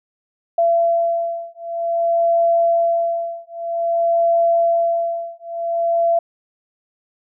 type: beating tone pair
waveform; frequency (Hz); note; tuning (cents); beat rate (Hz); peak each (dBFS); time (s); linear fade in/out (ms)
sine; 676 / 676.52; E5 / E5; +43 / +45; 0.52; -18; 0.58-6.19; 5
effects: none